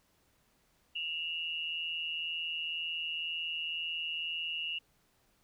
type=tone pair together; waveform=sine; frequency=2718 / 2880 Hz; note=F7 / F#7; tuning=-48 / -47 cents; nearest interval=minor second; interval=101 cents; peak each=-38 / -36 dBFS; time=0.95-4.79 s; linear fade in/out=10 ms; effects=pink hiss -71 dBFS RMS until 5.43 s